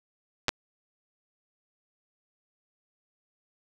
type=clicks; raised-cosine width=0.2 ms; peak=-7 dBFS; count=2; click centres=0.483 / 0.491 s; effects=none